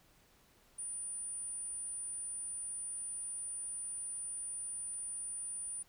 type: tone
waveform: sine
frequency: 9400 Hz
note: D9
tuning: 1 cent sharp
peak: -39 dBFS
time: 0.78-5.83 s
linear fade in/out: 10 ms
effects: pink hiss -67 dBFS RMS until 5.88 s